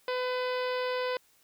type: harmonic tone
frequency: 503 Hz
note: B4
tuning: 32 cents sharp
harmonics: 1 / 2 / 3 / 4 / 5 / 6 / 7 / 8 / 9 / 10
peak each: -30 / -36 / -40 / -42 / -44 / -46 / -47 / -48 / -49 / -50 dBFS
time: 0.08-1.17 s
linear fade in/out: 2 ms
effects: white hiss -65 dBFS RMS until 1.43 s